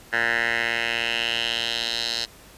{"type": "tone with band-pass filter sweep", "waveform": "10% pulse", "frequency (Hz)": 116.54, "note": "A#2", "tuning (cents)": 0, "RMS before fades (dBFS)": -25, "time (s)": [0.12, 2.26], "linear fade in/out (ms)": 20, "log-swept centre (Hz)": [1700, 4400], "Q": 3.4, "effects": ["pink hiss -48 dBFS RMS until 2.57 s", "resampled to 32000 Hz"]}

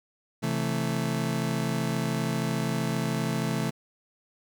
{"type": "chord", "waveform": "35% pulse", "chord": "A minor", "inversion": "first", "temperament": "just", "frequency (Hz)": [132, 165, 220], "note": ["C3", "E3", "A3"], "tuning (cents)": [16, 2, 0], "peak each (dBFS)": -29, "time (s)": [0.42, 3.71], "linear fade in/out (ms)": 20, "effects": []}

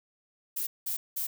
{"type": "noise bursts", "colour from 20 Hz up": "violet", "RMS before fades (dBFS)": -32, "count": 3, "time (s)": [0.56, 1.27], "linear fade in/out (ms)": 10, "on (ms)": 110, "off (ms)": 190, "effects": []}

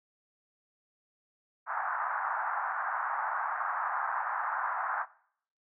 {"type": "band-pass noise", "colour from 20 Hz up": "pink", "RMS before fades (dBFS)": -33, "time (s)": [1.66, 5.06], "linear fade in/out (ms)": 50, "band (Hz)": [780, 1600], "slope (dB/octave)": 48, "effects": ["noise-tail reverb RT60 0.6 s tail -20 dB re dry"]}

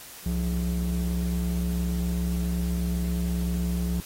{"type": "ring-modulated tone", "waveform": "triangle", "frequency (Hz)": 120.7, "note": "B2", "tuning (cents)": -39, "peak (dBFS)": -19, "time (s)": [0.26, 4], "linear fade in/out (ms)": 0, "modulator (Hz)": 54.9, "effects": ["white hiss -44 dBFS RMS until 4.05 s", "AAC 48 kbps"]}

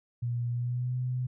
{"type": "tone with pitch glide", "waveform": "sine", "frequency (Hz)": [119.9, 126.08], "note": ["A#2", "B2"], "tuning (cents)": [49, 36], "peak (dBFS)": -28, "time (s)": [0.22, 1.27], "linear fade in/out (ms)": 10, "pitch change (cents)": 87, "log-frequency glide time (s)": [0.5, 0.97], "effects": []}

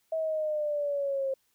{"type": "linear sweep", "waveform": "sine", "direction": "down", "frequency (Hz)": [647, 532], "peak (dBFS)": -27, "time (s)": [0.12, 1.34], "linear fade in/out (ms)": 5, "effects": ["white hiss -72 dBFS RMS until 1.54 s"]}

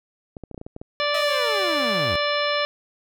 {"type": "clicks", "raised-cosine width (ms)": 2, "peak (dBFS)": -22, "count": 9, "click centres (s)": [0.368, 0.437, 0.513, 0.545, 0.578, 0.614, 0.665, 0.764, 0.815]}
{"type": "harmonic tone", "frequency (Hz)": 585, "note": "D5", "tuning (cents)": -7, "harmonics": [1, 2, 3, 4, 5, 6, 7, 9], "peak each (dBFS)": [-24, -27, -29, -30, -31, -32, -32, -34], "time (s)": [1, 2.65], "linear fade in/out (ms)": 0}
{"type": "linear sweep", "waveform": "sawtooth", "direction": "down", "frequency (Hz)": [652, 69.3], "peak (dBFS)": -23, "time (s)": [1.14, 2.16], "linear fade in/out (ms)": 5}
{"effects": []}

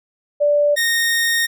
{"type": "tone pair in turn", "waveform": ["sine", "sawtooth"], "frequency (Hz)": [585, 1852.2], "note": ["D5", "A#6"], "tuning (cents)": [-7, -12], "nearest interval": "octave + minor sixth", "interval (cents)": 1995, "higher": "second", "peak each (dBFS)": -12, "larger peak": "neither", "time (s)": [[0.4, 0.76], [0.76, 1.47]], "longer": "second", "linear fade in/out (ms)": 20, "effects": []}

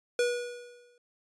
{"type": "tone with exponential decay", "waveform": "square", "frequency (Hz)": 484.9, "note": "B4", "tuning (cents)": -32, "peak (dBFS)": -23, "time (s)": [0.19, 0.98], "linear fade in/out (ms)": 2, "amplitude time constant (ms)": 170, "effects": ["resampled to 22050 Hz"]}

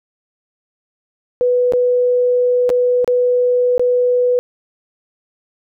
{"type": "tone with dropouts", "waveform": "sine", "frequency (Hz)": 493.9, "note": "B4", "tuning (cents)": 0, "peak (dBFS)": -11, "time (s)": [1.41, 4.39], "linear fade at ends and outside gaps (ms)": 0, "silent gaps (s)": [[1.723, 1.735], [2.693, 2.701], [3.045, 3.077], [3.78, 3.795]], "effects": []}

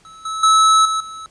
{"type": "tone with level steps", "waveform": "square", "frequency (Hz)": 1300, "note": "E6", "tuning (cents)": -24, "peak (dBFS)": [-39, -23, -10, -18, -31], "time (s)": [0.05, 1.26], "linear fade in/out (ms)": 0, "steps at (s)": [0.25, 0.43, 0.85, 1], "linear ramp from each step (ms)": 5, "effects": ["pink hiss -54 dBFS RMS until 1.3 s", "resampled to 22050 Hz"]}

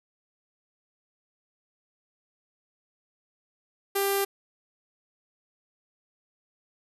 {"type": "tone with low-pass filter", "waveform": "sawtooth", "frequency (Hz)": 396.1, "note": "G4", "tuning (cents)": 18, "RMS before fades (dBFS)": -26, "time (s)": [3.95, 4.25], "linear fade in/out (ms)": 10, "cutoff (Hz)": 12000, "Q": 6.5, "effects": []}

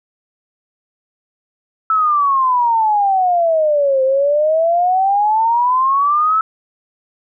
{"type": "exponential two-way sweep", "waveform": "sine", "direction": "down then up", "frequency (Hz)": [1318.5, 521, 1318.5], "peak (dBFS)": -11, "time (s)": [1.9, 6.41], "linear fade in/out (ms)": 2, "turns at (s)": 4.03, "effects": []}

